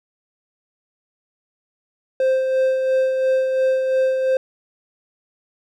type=tone with tremolo; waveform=triangle; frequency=523.3 Hz; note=C5; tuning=in tune; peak=-12 dBFS; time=2.2-4.37 s; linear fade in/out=2 ms; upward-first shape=sine; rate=2.9 Hz; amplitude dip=40%; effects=none